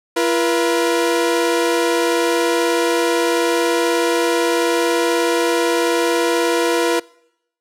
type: tone pair together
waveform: sawtooth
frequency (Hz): 340 / 480.8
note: F4 / B4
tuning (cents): -46 / -46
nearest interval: tritone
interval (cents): 600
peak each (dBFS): -14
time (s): 0.16-7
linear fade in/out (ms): 10
effects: noise-tail reverb RT60 0.8 s tail -24 dB re dry + low-pass 12000 Hz 12 dB/octave